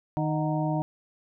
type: harmonic tone with a mistuned harmonic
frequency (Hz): 154.9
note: D#3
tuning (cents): -7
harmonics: 1 / 2 / 4 / 5 / 6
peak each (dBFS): -27 / -30 / -33 / -34 / -35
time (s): 0.17-0.82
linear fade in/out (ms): 0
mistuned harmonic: 5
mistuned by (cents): -73
effects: none